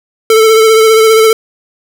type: tone with vibrato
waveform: square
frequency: 442 Hz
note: A4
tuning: 8 cents sharp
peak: -4 dBFS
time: 0.3-1.33 s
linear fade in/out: 2 ms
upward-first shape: sine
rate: 15 Hz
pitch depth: 27 cents each way
effects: none